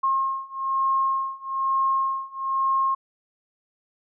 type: beating tone pair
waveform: sine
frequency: 1073 / 1074.1 Hz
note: C6 / C6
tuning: +43 / +45 cents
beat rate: 1.1 Hz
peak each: -25 / -24 dBFS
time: 0.03-2.95 s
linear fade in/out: 10 ms
effects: none